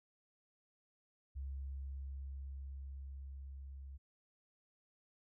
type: tone with level ramp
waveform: sine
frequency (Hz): 68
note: C#2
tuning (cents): -33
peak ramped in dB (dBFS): -40 to -47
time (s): 1.35-3.98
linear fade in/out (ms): 20
effects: none